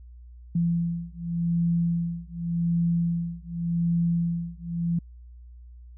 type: beating tone pair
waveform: sine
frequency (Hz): 169.4 / 170.27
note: E3 / F3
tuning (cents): +48 / -44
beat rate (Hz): 0.87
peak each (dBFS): -26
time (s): 0.55-4.99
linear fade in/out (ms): 5
effects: added 60 Hz sine -43 dBFS peak until 5.97 s